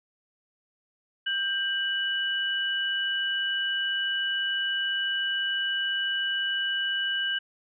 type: tone pair together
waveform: sine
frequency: 1575 / 2951 Hz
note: G6 / F#7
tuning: +8 / -5 cents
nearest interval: major seventh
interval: 1087 cents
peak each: -28 dBFS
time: 1.26-7.39 s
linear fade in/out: 10 ms
effects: none